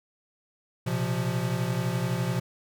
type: chord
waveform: square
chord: Bb suspended second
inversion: none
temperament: equal with one note detuned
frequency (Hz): 118.99 / 130.81 / 174.61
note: Bb2 / C3 / F3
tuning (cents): +36 / 0 / 0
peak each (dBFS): -31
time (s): 0.86-2.4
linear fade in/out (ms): 10
effects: none